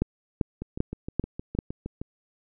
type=two click trains; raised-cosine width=3 ms; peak=-20 / -10 dBFS; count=10 / 5; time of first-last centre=0.62-2.015 / 0.02-1.589 s; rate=6.45 / 2.55 Hz; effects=none